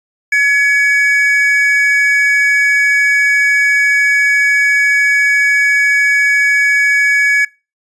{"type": "tone pair together", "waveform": "triangle", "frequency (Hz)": [1691, 2257], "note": ["G#6", "C#7"], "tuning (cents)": [31, 31], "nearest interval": "perfect fourth", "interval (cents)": 500, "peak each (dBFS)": -10, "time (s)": [0.32, 7.45], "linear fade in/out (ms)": 5, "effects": ["noise-tail reverb RT60 0.3 s tail -24 dB re dry", "resampled to 24000 Hz"]}